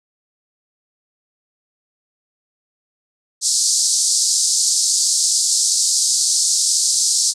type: band-pass noise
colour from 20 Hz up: white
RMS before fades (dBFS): -17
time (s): 3.41-7.34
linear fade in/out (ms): 50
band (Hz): 4400 to 8800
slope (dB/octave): 48
effects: none